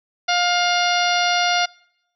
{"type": "harmonic tone with a mistuned harmonic", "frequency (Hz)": 707, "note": "F5", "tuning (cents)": 21, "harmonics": [1, 2, 3, 4, 5, 6, 7, 8], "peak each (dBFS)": [-20, -23, -25, -26, -27, -28, -28, -29], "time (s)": [0.28, 1.66], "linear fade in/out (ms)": 10, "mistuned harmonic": 7, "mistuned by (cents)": -40, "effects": ["noise-tail reverb RT60 0.8 s tail -26 dB re dry"]}